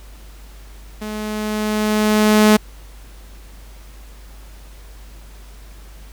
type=tone with level ramp; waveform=sawtooth; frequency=213.3 Hz; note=G#3; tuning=46 cents sharp; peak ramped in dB=-22 to -4 dBFS; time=1.01-2.57 s; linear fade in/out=10 ms; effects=added 50 Hz sine -37 dBFS peak until 6.12 s + pink hiss -47 dBFS RMS until 6.12 s